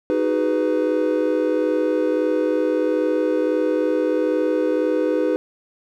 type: chord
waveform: triangle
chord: G# minor seventh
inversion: second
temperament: just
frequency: 311.5 / 373.8 / 415.3 / 498.4 Hz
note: D#4 / F#4 / G#4 / B4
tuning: +2 / +18 / 0 / +16 cents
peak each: -20 / -24 / -23 / -19 dBFS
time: 0.1-5.36 s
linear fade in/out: 0 ms
effects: none